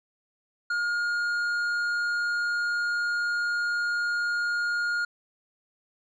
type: tone with tanh clipping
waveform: triangle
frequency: 1423 Hz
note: F6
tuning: 32 cents sharp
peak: -26 dBFS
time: 0.7-5.05 s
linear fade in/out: 5 ms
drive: 11 dB
effects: none